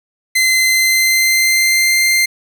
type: tone with pitch glide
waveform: sawtooth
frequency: 2061 to 2093 Hz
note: C7 to C7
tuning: -27 to 0 cents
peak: -7 dBFS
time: 0.35-2.26 s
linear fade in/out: 10 ms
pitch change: +27 cents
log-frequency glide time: 0.54-2.05 s
effects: none